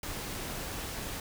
pink noise, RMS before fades -38 dBFS, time 0.03-1.2 s, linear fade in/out 2 ms, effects none

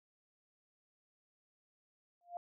sine tone with exponential growth, 698.5 Hz, F5, in tune, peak -36 dBFS, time 2.21-2.37 s, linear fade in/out 1 ms, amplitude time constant 33 ms, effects none

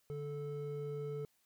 triangle tone pair together, 145.7 / 436.6 Hz, D3 / A4, -13 / -13 cents, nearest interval octave + perfect fifth, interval 1900 cents, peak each -40 / -39 dBFS, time 0.1-1.25 s, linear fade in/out 0 ms, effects white hiss -75 dBFS RMS until 1.45 s

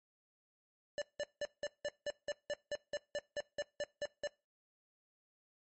square tone bursts, 585 Hz, D5, 7 cents flat, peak -36 dBFS, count 16, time 0.98-4.272 s, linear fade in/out 0 ms, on 37 ms, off 180 ms, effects noise-tail reverb RT60 0.3 s tail -23 dB re dry + MP3 32 kbps

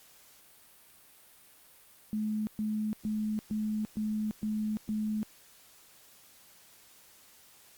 sine tone bursts, 214.3 Hz, A3, 45 cents flat, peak -29 dBFS, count 7, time 2.13-5.23 s, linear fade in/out 0 ms, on 340 ms, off 120 ms, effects white hiss -58 dBFS RMS until 7.77 s + Opus 48 kbps

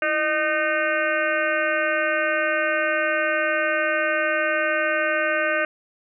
harmonic tone with a mistuned harmonic, 306.6 Hz, D#4, 25 cents flat, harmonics 1 / 2 / 4 / 5 / 6 / 7 / 8 / 9, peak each -33 / -24 / -29 / -24 / -29 / -32 / -32 / -33 dBFS, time 0.02-5.65 s, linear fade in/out 2 ms, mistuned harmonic 1, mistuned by +120 cents, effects none

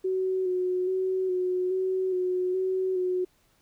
sine tone with vibrato, 370.3 Hz, F#4, 1 cent sharp, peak -24 dBFS, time 0.04-3.25 s, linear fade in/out 10 ms, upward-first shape square, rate 1.2 Hz, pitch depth 23 cents each way, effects pink hiss -66 dBFS RMS until 3.61 s

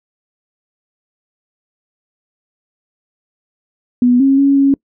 sine tone with pitch steps, 245.8 / 271.7 / 277.7 / 275.9 Hz, B3 / C#4 / C#4 / C#4, -8 / -35 / +3 / -8 cents, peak -7 dBFS, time 4.02-4.74 s, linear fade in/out 2 ms, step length 180 ms, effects noise-tail reverb RT60 0.1 s tail -25 dB re dry

